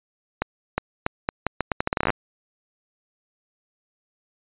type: accelerating click train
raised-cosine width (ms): 0.5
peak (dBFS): -6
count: 18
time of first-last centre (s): 0.42-2.103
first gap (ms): 360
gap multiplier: 0.79
effects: resampled to 8000 Hz